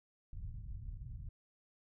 pink low-pass noise, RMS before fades -45 dBFS, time 0.33-1.29 s, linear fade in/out 2 ms, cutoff 120 Hz, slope 24 dB/octave, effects none

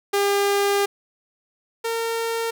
sawtooth tone pair in turn, 402.1 / 457.8 Hz, G4 / A#4, +44 / -31 cents, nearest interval major second, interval 225 cents, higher second, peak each -14 / -19 dBFS, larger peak first, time 0.13-0.86 / 1.84-2.51 s, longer first, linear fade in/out 10 ms, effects none

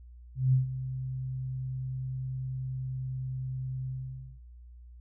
sine tone with ADSR envelope, 129.9 Hz, C3, 12 cents flat, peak -19 dBFS, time 0.35-4.4 s, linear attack 180 ms, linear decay 130 ms, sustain -13 dB, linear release 520 ms, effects added 60 Hz sine -47 dBFS peak until 5 s

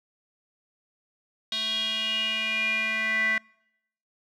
square tone with band-pass filter sweep, 220 Hz, A3, in tune, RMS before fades -27 dBFS, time 1.52-3.38 s, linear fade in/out 2 ms, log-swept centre 3600 to 1900 Hz, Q 8.4, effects noise-tail reverb RT60 0.8 s tail -26 dB re dry

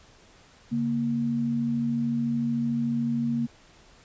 sine tone pair together, 140.7 / 234.3 Hz, C#3 / A#3, +26 / +9 cents, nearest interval major sixth, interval 883 cents, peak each -32 / -24 dBFS, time 0.71-3.47 s, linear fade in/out 20 ms, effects pink hiss -55 dBFS RMS until 4.04 s + resampled to 16000 Hz

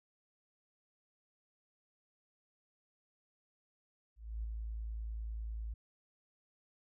sine tone with ADSR envelope, 55 Hz, A1, in tune, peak -35 dBFS, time 4.16-5.74 s, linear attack 280 ms, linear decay 8 ms, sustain -3 dB, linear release 7 ms, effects none

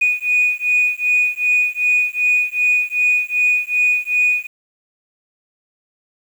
sine beating tone pair, 2471 / 2473.6 Hz, D#7 / D#7, -13 / -11 cents, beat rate 2.6 Hz, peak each -16 dBFS, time 0.01-4.47 s, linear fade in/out 10 ms, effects tanh soft clip ceiling -8 dBFS + 7-bit

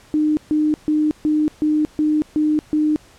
sine tone bursts, 304.7 Hz, D#4, 36 cents flat, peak -14 dBFS, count 8, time 0.14-2.96 s, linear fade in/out 0 ms, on 230 ms, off 140 ms, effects pink hiss -49 dBFS RMS until 3.18 s + low-pass 10000 Hz 12 dB/octave

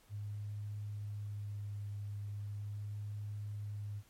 sine tone with vibrato, 103.1 Hz, G#2, 12 cents flat, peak -39 dBFS, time 0.09-4.03 s, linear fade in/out 50 ms, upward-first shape sine, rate 0.39 Hz, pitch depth 14 cents each way, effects pink hiss -67 dBFS RMS until 4.09 s + MP3 64 kbps

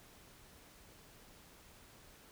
silence, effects pink hiss -60 dBFS RMS until 2.31 s

